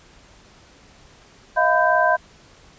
sine tone cluster, 635 / 699 / 1004 / 1564 Hz, D#5 / F5 / B5 / G6, +35 / +1 / +28 / -4 cents, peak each -20 dBFS, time 1.56-2.17 s, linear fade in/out 20 ms, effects pink hiss -50 dBFS RMS until 2.78 s + resampled to 16000 Hz

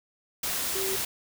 sine tone in noise, 384.7 Hz, G4, 33 cents flat, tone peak -31 dBFS, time 0.75-0.96 s, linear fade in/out 5 ms, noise white, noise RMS -30 dBFS, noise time 0.43-1.05 s, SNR -4 dB, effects none

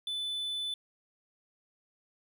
triangle tone, 3500 Hz, A7, 10 cents flat, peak -31 dBFS, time 0.07-0.74 s, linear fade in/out 2 ms, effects none

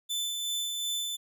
sawtooth tone with tremolo, 3520 Hz, A7, in tune, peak -26 dBFS, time 0.09-1.17 s, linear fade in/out 20 ms, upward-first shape sine, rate 2.7 Hz, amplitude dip 30%, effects none

